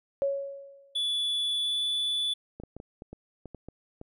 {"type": "tone with exponential decay", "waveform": "sine", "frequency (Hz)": 555, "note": "C#5", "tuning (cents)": 2, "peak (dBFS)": -22, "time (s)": [0.22, 1.01], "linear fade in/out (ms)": 0, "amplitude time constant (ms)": 170}
{"type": "tone with pitch glide", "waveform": "triangle", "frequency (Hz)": [3440, 3464], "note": ["A7", "A7"], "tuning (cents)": [-40, -28], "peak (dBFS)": -25, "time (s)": [0.95, 2.34], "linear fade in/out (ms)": 10, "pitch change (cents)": 12, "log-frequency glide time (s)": [1.45, 1.83]}
{"type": "clicks", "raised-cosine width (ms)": 2, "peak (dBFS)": -28, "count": 10, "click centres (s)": [2.6, 2.636, 2.766, 2.801, 3.021, 3.13, 3.457, 3.547, 3.686, 4.014]}
{"effects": []}